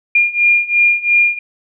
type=beating tone pair; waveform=sine; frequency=2410 / 2412.9 Hz; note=D7 / D7; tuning=+44 / +46 cents; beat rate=2.9 Hz; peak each=-14 / -12 dBFS; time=0.15-1.39 s; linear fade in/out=5 ms; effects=none